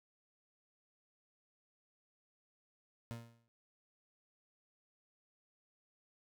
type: tone with exponential decay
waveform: 30% pulse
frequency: 116.54 Hz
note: A#2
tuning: in tune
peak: -37 dBFS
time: 3.11-3.48 s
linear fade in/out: 0 ms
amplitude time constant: 79 ms
effects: none